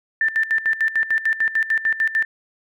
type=tone with tremolo; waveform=sine; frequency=1781 Hz; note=A6; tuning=21 cents sharp; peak=-15 dBFS; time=0.21-2.25 s; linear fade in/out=2 ms; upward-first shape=square; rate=6.7 Hz; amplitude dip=80%; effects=none